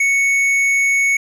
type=tone with tanh clipping; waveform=sine; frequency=2217 Hz; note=C#7; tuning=in tune; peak=-14 dBFS; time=0-1.17 s; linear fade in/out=5 ms; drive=9 dB; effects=none